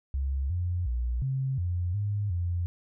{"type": "tone with pitch steps", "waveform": "sine", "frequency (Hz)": [67.9, 88.4, 60.2, 133.2, 88.5, 102.6, 87.4], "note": ["C#2", "F2", "B1", "C3", "F2", "G#2", "F2"], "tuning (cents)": [-35, 22, -44, 31, 23, -21, 2], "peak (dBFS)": -26, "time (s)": [0.14, 2.66], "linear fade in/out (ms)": 0, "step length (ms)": 360, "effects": []}